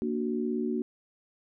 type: chord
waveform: sine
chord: Bb augmented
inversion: none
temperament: equal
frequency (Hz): 233.1 / 293.7 / 370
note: Bb3 / D4 / F#4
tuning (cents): 0 / 0 / 0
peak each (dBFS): -30 / -34 / -32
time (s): 0.02-0.82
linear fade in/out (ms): 0
effects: none